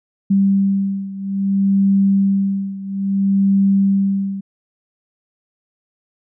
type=beating tone pair; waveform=sine; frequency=196 / 196.6 Hz; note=G3 / G3; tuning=0 / +5 cents; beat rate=0.6 Hz; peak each=-15 / -18 dBFS; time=0.3-4.41 s; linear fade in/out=10 ms; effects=none